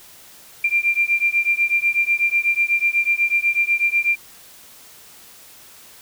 sine beating tone pair, 2374 / 2382.1 Hz, D7 / D7, +18 / +24 cents, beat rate 8.1 Hz, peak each -19 dBFS, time 0.64-4.16 s, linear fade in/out 5 ms, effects white hiss -45 dBFS RMS until 6.01 s

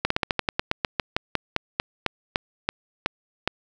slowing click train, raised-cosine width 0.3 ms, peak -5 dBFS, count 20, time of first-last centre 0.05-3.476 s, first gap 54 ms, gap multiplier 1.12, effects none

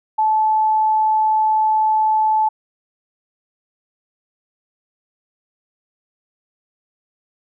sine tone, 868 Hz, A5, 24 cents flat, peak -13 dBFS, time 0.18-2.49 s, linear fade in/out 10 ms, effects none

